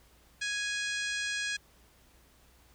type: harmonic tone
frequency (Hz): 830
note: G#5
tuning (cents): -1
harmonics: 2 / 3 / 4 / 5 / 6 / 7 / 8 / 9 / 10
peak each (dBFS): -34 / -38 / -40 / -42 / -44 / -45 / -46 / -47 / -48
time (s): 0.41-1.57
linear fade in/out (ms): 10
effects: added 60 Hz sine -63 dBFS peak until 2.74 s + pink hiss -63 dBFS RMS until 2.74 s